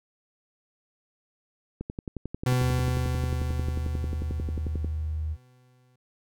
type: click train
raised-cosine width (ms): 3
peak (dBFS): -20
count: 35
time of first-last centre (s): 1.81-4.846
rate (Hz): 11.2
type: tone with exponential decay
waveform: 40% pulse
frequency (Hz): 126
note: B2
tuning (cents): +35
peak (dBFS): -20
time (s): 2.46-5.96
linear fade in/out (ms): 5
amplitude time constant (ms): 760
type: tone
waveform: sine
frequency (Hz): 77.78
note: D#2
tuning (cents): 0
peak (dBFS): -27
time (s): 2.59-5.37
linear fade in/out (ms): 50
effects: none